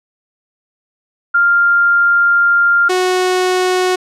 sine / sawtooth tone pair in turn, 1396.9 / 367.4 Hz, F6 / F#4, 0 / -12 cents, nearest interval octave + major seventh, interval 2312 cents, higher first, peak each -8 dBFS, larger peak neither, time 1.34-2.89 / 2.89-3.96 s, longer first, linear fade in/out 10 ms, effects low-pass 9000 Hz 12 dB/octave

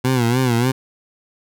20% pulse tone with vibrato, 123.47 Hz, B2, in tune, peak -10 dBFS, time 0.04-0.72 s, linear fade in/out 10 ms, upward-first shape sine, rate 3.4 Hz, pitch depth 110 cents each way, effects none

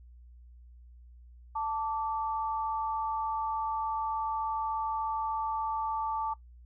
sine tone pair together, 883.4 / 1163 Hz, A5 / D6, +7 / -17 cents, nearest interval perfect fourth, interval 476 cents, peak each -31 / -35 dBFS, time 1.55-6.34 s, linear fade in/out 10 ms, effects noise-tail reverb RT60 0.1 s tail -17 dB re dry + added 60 Hz sine -50 dBFS peak until 6.65 s

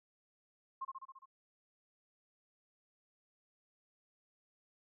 sine tone with echo, 1067 Hz, C6, 34 cents sharp, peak -37 dBFS, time 0.81-0.85 s, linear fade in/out 10 ms, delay 68 ms, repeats 6, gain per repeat -3 dB, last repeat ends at 1.258 s, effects none

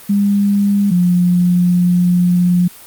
sine tone pair in turn, 201.8 / 177.56 Hz, G#3 / F3, -49 / +29 cents, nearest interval major second, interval 222 cents, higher first, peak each -10 / -9 dBFS, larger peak second, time 0.09-0.91 / 0.91-2.68 s, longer second, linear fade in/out 10 ms, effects white hiss -38 dBFS RMS until 2.86 s + Opus 32 kbps

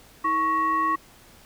sine tone with frequency modulation, 1108.7 Hz, C#6, in tune, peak -20 dBFS, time 0.24-0.96 s, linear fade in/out 10 ms, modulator 787 Hz, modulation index 0.57, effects pink hiss -52 dBFS RMS until 1.45 s

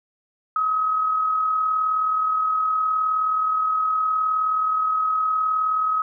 sine tone with amplitude modulation, 1272 Hz, D#6, 38 cents sharp, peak -17 dBFS, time 0.56-6.02 s, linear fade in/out 2 ms, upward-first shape sine, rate 39.2 Hz, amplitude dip 35%, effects none

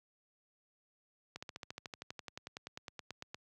slowing click train, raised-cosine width 0.2 ms, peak -26 dBFS, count 23, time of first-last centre 1.36-3.345 s, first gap 65 ms, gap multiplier 1.03, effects high-pass 80 Hz 12 dB/octave

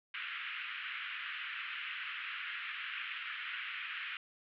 white band-pass noise, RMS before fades -42 dBFS, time 0.14-4.17 s, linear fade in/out 2 ms, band 1300 to 3000 Hz, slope 48 dB/octave, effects none

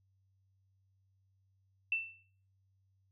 sine tone with exponential decay, 2674 Hz, E7, 24 cents sharp, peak -27 dBFS, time 1.92-2.23 s, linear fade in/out 2 ms, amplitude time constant 67 ms, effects noise-tail reverb RT60 0.5 s tail -21 dB re dry + added 96 Hz sine -70 dBFS peak until 3.11 s

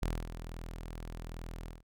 sawtooth tone with ADSR envelope, 41.2 Hz, E1, in tune, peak -26 dBFS, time 0.02-1.83 s, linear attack 5 ms, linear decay 240 ms, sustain -11 dB, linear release 160 ms, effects none

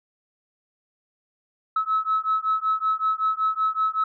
sine beating tone pair, 1292 / 1297.3 Hz, E6 / E6, -35 / -28 cents, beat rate 5.3 Hz, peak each -23 / -23 dBFS, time 1.76-4.04 s, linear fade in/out 5 ms, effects tanh soft clip ceiling -14 dBFS

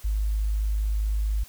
sine tone, 52.2 Hz, G#1, 10 cents sharp, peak -22 dBFS, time 0.04-1.44 s, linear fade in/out 10 ms, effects white hiss -50 dBFS RMS until 1.48 s

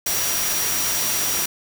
sine tone in noise, 5750 Hz, F8, 50 cents sharp, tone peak -26 dBFS, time 0.06-1.46 s, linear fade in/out 5 ms, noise white, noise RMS -23 dBFS, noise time 0.06-1.46 s, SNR -6 dB, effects none

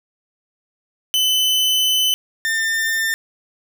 40% pulse tone pair in turn, 3025 / 1798.7 Hz, F#7 / A6, +38 / +38 cents, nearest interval major sixth, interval 900 cents, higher first, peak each -14 / -17 dBFS, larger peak first, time 1.14-2.14 / 2.45-3.14 s, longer first, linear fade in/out 0 ms, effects none

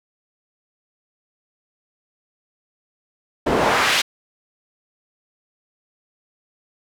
pink noise with band-pass filter sweep, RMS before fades -18 dBFS, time 3.46-4.02 s, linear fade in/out 10 ms, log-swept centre 360 to 3500 Hz, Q 0.92, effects none

